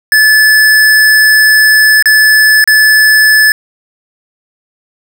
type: tone with dropouts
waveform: square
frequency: 1732 Hz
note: A6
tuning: 28 cents flat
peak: -4 dBFS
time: 0.12-3.52 s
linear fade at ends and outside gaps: 1 ms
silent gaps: 2.025-2.057 / 2.641-2.675 s
effects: none